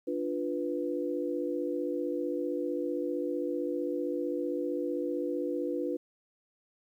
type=chord; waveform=sine; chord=B diminished; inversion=first; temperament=equal; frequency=293.7 / 349.2 / 493.9 Hz; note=D4 / F4 / B4; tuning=0 / 0 / 0 cents; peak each=-34 dBFS; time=0.07-5.97 s; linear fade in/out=10 ms; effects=11-bit